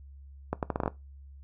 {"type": "accelerating click train", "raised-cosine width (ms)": 1, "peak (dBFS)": -14, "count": 8, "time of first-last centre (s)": [0.53, 0.879], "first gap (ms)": 98, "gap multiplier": 0.76, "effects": ["noise-tail reverb RT60 0.2 s tail -18 dB re dry", "added 69 Hz sine -46 dBFS peak until 1.43 s"]}